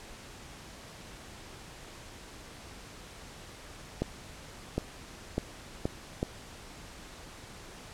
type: accelerating click train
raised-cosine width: 2 ms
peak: -15 dBFS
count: 5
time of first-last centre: 4.02-6.229 s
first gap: 760 ms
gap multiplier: 0.79
effects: pink hiss -48 dBFS RMS until 7.93 s + low-pass 9000 Hz 12 dB/octave